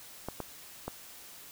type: clicks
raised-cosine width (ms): 1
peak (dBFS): -21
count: 3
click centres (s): 0.286 / 0.403 / 0.88
effects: white hiss -50 dBFS RMS until 1.51 s